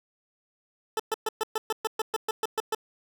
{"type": "tone bursts", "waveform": "20% pulse", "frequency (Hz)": 438.7, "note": "A4", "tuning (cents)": -5, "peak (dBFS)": -20, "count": 13, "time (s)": [0.97, 2.748], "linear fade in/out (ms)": 2, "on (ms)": 26, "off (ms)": 120, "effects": []}